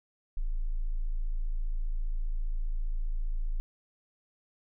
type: tone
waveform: sine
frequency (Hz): 27.49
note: A0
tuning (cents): -1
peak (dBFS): -27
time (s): 0.37-3.6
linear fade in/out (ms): 0
effects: none